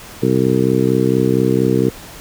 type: harmonic tone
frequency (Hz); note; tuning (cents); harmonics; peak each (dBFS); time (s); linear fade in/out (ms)
64.3; C2; -30; 2 / 3 / 4 / 5 / 6 / 7; -19 / -19 / -19 / -19 / -19 / -19; 0.22-1.9; 10
effects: pink hiss -36 dBFS RMS until 2.2 s